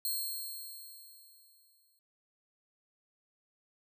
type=tone with exponential decay; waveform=5% pulse; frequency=4237 Hz; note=C8; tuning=21 cents sharp; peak=-24 dBFS; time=0.05-1.99 s; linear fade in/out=1 ms; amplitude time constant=420 ms; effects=none